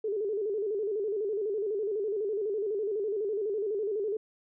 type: tone with vibrato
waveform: sine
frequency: 415.3 Hz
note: G#4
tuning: in tune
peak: -28 dBFS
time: 0.04-4.17 s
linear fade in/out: 5 ms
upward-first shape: square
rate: 12 Hz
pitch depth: 88 cents each way
effects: none